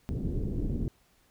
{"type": "low-pass noise", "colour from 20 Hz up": "pink", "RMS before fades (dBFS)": -31, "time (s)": [0.09, 0.88], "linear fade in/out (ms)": 0, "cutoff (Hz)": 360, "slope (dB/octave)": 24, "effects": ["pink hiss -66 dBFS RMS until 1.3 s"]}